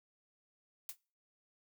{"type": "noise with exponential decay", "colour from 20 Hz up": "blue", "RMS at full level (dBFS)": -38, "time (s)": [0.89, 0.97], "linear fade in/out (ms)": 1, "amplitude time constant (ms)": 17, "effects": ["noise-tail reverb RT60 0.4 s tail -25 dB re dry"]}